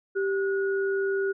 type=tone pair together; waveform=sine; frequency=391 / 1453.4 Hz; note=G4 / F#6; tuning=-4 / -31 cents; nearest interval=octave + major seventh; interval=2273 cents; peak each=-24 / -32 dBFS; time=0.15-1.33 s; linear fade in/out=20 ms; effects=none